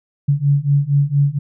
sine beating tone pair, 140 / 144.3 Hz, C#3 / D3, +18 / -30 cents, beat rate 4.3 Hz, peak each -16 / -15 dBFS, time 0.28-1.39 s, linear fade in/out 10 ms, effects none

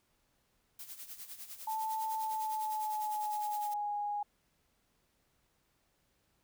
blue noise with tremolo, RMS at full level -45 dBFS, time 0.79-3.74 s, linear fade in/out 5 ms, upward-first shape sine, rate 9.9 Hz, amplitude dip 70%
sine tone with pitch glide, 879 to 824.9 Hz, A5 to G#5, -2 to -12 cents, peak -33 dBFS, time 1.67-4.23 s, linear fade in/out 5 ms, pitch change -110 cents, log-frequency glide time 2.15-3.95 s
effects pink hiss -75 dBFS RMS until 6.43 s

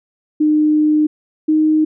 sine tone pair in turn, 304.4 / 310.1 Hz, D#4 / D#4, -38 / -6 cents, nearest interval unison, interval 32 cents, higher second, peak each -10 dBFS, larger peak neither, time 0.4-1.07 / 1.48-1.85 s, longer first, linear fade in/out 10 ms, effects none

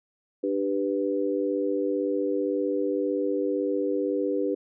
sine chord, G major, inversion second, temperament equal with one note detuned, 296.4 / 392 / 493.9 Hz, D4 / G4 / B4, +16 / 0 / 0 cents, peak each -28 dBFS, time 0.43-4.55 s, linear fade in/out 10 ms, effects none

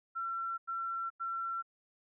sine tone bursts, 1354 Hz, E6, 46 cents sharp, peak -34 dBFS, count 3, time 0.15-1.626 s, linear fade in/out 20 ms, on 430 ms, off 93 ms, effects none

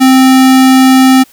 square tone, 261.6 Hz, C4, in tune, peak -3 dBFS, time 0-1.24 s, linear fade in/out 20 ms, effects white hiss -43 dBFS RMS until 1.32 s

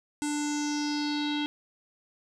square tone with low-pass filter sweep, 295 Hz, D4, 8 cents sharp, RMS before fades -30 dBFS, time 0.22-1.46 s, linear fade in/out 0 ms, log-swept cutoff 8500 to 3400 Hz, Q 5.2, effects none

